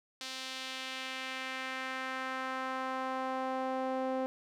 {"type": "tone with band-pass filter sweep", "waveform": "sawtooth", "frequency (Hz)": 261.2, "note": "C4", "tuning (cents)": -3, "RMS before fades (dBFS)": -37, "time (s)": [0.21, 4.26], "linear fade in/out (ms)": 0, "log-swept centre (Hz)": [4300, 560], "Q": 1.4, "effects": []}